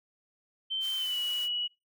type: tone with pitch glide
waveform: sine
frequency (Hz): 3103 to 2929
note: G7 to F#7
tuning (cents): -18 to -18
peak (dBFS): -29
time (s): 0.7-1.68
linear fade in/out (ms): 20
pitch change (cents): -100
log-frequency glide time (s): 0.96-1.18
type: high-pass noise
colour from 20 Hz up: white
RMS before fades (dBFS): -45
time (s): 0.8-1.49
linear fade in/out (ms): 50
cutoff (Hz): 880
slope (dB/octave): 48
effects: noise-tail reverb RT60 0.2 s tail -21 dB re dry